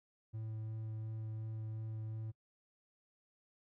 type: tone with vibrato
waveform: triangle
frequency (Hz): 110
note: A2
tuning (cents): 0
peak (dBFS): -38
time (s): 0.33-2.32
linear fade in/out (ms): 20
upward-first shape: sine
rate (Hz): 2.8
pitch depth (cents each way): 9
effects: noise-tail reverb RT60 0.1 s tail -26 dB re dry

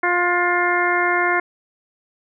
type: harmonic tone with a mistuned harmonic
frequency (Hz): 352.4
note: F4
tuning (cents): +16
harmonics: 1 / 2 / 3 / 4 / 5 / 6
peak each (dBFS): -23 / -23 / -23 / -23 / -23 / -23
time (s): 0.03-1.4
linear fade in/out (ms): 5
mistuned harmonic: 4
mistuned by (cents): +16
effects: none

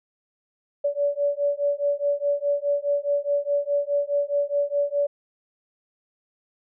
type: beating tone pair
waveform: sine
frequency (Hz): 571 / 575.8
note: D5 / D5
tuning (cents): -49 / -34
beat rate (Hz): 4.8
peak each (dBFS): -24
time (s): 0.84-5.07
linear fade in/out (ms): 10
effects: none

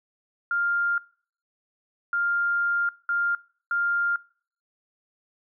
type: tone bursts at uneven times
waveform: sine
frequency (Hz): 1400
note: F6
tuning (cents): +4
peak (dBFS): -22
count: 4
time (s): 0.51-0.98 / 2.13-2.89 / 3.09-3.35 / 3.71-4.16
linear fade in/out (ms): 2
effects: noise-tail reverb RT60 0.5 s tail -23 dB re dry

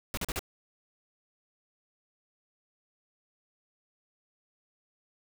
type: noise bursts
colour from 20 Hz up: pink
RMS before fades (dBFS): -33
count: 4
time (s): 0.14-0.392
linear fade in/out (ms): 0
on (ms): 33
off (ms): 40
effects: none

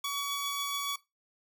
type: tone pair together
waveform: sawtooth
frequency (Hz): 1132 / 3389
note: C#6 / G#7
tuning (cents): +36 / +34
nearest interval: octave + perfect fifth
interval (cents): 1898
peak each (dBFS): -30 / -33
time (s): 0.04-0.96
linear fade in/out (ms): 5
effects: noise-tail reverb RT60 0.2 s tail -17 dB re dry

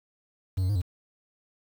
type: tone with pitch steps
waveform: triangle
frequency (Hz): 93.7 / 91.9 / 103.5 / 88.7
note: F#2 / F#2 / G#2 / F2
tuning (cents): +22 / -11 / -5 / +27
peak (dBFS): -21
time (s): 0.57-0.818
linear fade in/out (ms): 10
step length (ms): 62
effects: 8-bit

